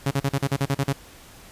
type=tone bursts; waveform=sawtooth; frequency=138.2 Hz; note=C#3; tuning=5 cents flat; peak=-16 dBFS; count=10; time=0.06-0.928 s; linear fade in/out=5 ms; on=49 ms; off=42 ms; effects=pink hiss -47 dBFS RMS until 1.51 s + resampled to 32000 Hz